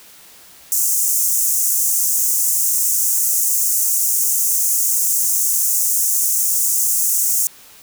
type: high-pass noise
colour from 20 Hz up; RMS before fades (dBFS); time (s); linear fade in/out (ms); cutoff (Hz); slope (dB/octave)
pink; -17; 0.72-7.47; 0; 6300; 48
effects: white hiss -44 dBFS RMS until 7.82 s